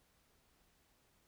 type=silence; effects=pink hiss -73 dBFS RMS until 1.27 s